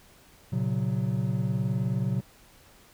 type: chord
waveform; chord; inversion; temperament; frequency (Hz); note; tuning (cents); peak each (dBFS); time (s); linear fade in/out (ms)
triangle; F# major; first; equal with one note detuned; 116.54 / 135.82 / 185; A#2 / C#3 / F#3; 0 / -35 / 0; -27 / -27 / -28; 0.52-2.21; 10
effects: pink hiss -56 dBFS RMS until 2.93 s